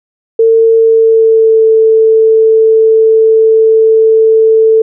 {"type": "tone with pitch glide", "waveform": "sine", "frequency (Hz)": [451.7, 443.4], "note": ["A4", "A4"], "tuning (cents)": [45, 13], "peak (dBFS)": -3, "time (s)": [0.39, 4.82], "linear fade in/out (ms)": 5, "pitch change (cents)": -32, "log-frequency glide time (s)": [0.75, 1.66], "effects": []}